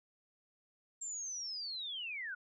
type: linear sweep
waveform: sine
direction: down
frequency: 7459 to 1412 Hz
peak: -39 dBFS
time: 1.01-2.35 s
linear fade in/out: 10 ms
effects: none